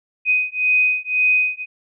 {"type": "beating tone pair", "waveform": "sine", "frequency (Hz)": [2501, 2502.9], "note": ["D#7", "D#7"], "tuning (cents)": [8, 10], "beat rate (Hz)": 1.9, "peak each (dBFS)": [-18, -18], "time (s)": [0.25, 1.66], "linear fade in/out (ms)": 50, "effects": []}